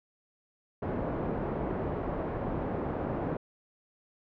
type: low-pass noise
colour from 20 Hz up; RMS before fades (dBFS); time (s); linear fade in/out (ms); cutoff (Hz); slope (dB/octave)
white; -33; 0.82-3.37; 5; 540; 12
effects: low-pass 2000 Hz 12 dB/octave